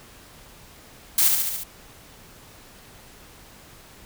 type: noise with echo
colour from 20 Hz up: blue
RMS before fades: -18 dBFS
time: 1.18-1.28 s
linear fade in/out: 2 ms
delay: 71 ms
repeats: 5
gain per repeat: -3 dB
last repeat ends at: 1.635 s
effects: pink hiss -48 dBFS RMS until 4.05 s